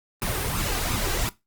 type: noise with flanger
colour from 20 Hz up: pink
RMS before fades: -26 dBFS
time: 0.22-1.29 s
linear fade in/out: 0 ms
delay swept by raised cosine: 0.79 to 2.59 ms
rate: 2.8 Hz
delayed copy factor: +0.6
effects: noise-tail reverb RT60 0.2 s tail -18 dB re dry + Opus 32 kbps